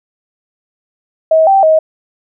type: tone with pitch steps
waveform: sine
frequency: 639 / 779 / 632 Hz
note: D#5 / G5 / D#5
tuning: +46 / -11 / +27 cents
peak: -5 dBFS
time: 1.31-1.79 s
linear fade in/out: 5 ms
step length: 160 ms
effects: none